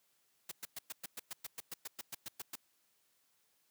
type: noise bursts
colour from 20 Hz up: white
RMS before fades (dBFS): -43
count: 16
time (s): 0.49-2.556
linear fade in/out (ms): 5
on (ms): 26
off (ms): 110
effects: white hiss -75 dBFS RMS until 3.7 s + high-pass 100 Hz 12 dB/octave